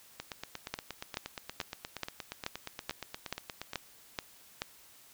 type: two click trains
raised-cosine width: 0.2 ms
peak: -21 / -16 dBFS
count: 31 / 10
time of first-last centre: 0.2-3.734 / 0.74-4.619 s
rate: 8.49 / 2.32 Hz
effects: white hiss -58 dBFS RMS until 5.13 s